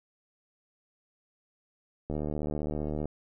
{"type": "click train", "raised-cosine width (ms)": 2, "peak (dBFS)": -20, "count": 73, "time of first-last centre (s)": [2.1, 3.056], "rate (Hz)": 75.3, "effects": []}